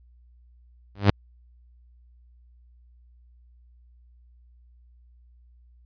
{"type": "tone with exponential growth", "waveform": "sawtooth", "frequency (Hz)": 100.7, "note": "G2", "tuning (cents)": 47, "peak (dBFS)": -7, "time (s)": [0.95, 1.1], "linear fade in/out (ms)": 0, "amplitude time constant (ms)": 31, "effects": ["added 60 Hz sine -52 dBFS peak until 5.85 s", "resampled to 11025 Hz"]}